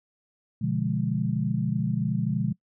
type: chord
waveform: sine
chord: B diminished seventh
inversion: none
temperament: equal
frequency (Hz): 123.47 / 146.83 / 174.61 / 207.7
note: B2 / D3 / F3 / Ab3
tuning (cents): 0 / 0 / 0 / 0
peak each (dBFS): -29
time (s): 0.61-2.53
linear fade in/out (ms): 10
effects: noise-tail reverb RT60 0.1 s tail -23 dB re dry